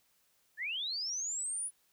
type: linear sweep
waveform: sine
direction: up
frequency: 1661.2 to 10050 Hz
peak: -34 dBFS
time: 0.57-1.71 s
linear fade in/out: 50 ms
effects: white hiss -72 dBFS RMS until 1.92 s